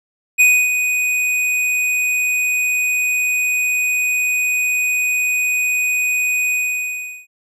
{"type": "tone with ADSR envelope", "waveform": "square", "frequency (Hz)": 2489, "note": "D#7", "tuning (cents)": 0, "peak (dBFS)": -8, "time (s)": [0.38, 7.27], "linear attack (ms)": 25, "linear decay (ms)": 280, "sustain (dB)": -8, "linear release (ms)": 750, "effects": ["low-pass 12000 Hz 12 dB/octave"]}